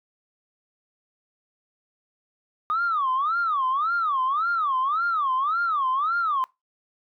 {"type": "tone with vibrato", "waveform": "sine", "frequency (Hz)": 1200, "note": "D6", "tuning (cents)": 37, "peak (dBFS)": -20, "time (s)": [2.7, 6.44], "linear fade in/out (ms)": 0, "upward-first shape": "sine", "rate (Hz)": 1.8, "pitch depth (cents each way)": 270, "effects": ["noise-tail reverb RT60 0.2 s tail -22 dB re dry", "tanh soft clip ceiling -17 dBFS"]}